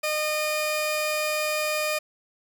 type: tone pair together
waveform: sawtooth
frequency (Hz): 610.5 / 1221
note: D#5 / D#6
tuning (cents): -33 / -33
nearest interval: octave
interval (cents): 1200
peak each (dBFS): -22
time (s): 0.03-1.99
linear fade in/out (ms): 10
effects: none